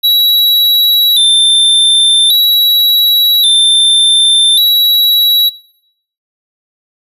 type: tone with vibrato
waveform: square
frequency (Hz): 3729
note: A#7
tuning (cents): 0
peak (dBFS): -6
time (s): 0.03-5.5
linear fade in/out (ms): 20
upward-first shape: square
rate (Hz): 0.44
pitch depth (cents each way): 76
effects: noise-tail reverb RT60 0.7 s tail -21 dB re dry + resampled to 32000 Hz